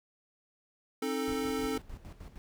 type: chord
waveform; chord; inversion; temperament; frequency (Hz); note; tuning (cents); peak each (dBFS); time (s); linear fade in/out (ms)
square; A diminished; first; equal with one note detuned; 266.2 / 311.1 / 440; C4 / Eb4 / A4; +30 / 0 / 0; -35 / -39 / -35; 1.02-1.78; 5
type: noise with tremolo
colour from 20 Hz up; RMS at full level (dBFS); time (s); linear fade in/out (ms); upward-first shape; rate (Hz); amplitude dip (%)
brown; -45; 1.28-2.38; 0; square; 6.5; 65
effects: none